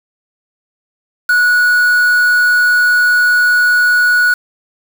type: tone with quantisation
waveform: triangle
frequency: 1465 Hz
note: F#6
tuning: 18 cents flat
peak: -6 dBFS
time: 1.29-4.34 s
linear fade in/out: 5 ms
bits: 4
effects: none